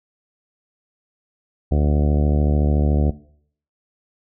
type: harmonic tone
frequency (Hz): 73.7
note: D2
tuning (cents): +7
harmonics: 1 / 2 / 3 / 4 / 5 / 6 / 7 / 8 / 9 / 10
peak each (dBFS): -16 / -22 / -26 / -28 / -30 / -32 / -33 / -34 / -35 / -36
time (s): 1.71-3.11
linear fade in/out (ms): 10
effects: noise-tail reverb RT60 0.6 s tail -19 dB re dry